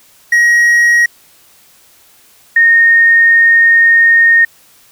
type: tone pair in turn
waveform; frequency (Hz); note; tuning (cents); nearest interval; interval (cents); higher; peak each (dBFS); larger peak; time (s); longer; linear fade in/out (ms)
triangle / sine; 1894 / 1845.4; A#6 / A#6; +27 / -18; unison; 45; first; -4; neither; 0.32-1.06 / 2.56-4.45; second; 5
effects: white hiss -46 dBFS RMS until 4.91 s